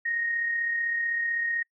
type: tone with amplitude modulation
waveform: sine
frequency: 1864.7 Hz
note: A#6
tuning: in tune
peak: -24 dBFS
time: 0.05-1.63 s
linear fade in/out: 10 ms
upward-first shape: sine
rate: 35.8 Hz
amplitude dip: 35%
effects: noise-tail reverb RT60 0.1 s tail -25 dB re dry